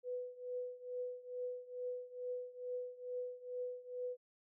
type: tone with tremolo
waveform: sine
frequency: 496.8 Hz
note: B4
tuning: 10 cents sharp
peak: -37 dBFS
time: 0.03-4.17 s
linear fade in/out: 50 ms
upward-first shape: triangle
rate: 2.3 Hz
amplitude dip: 90%
effects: none